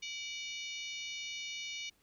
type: harmonic tone with a mistuned harmonic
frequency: 731 Hz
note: F#5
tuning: 21 cents flat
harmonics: 3 / 4 / 5 / 6 / 7 / 8 / 9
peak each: -43 / -45 / -47 / -51 / -55 / -50 / -55 dBFS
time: 0.02-1.9 s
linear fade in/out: 10 ms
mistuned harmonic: 3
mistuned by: +91 cents
effects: pink hiss -71 dBFS RMS until 2.02 s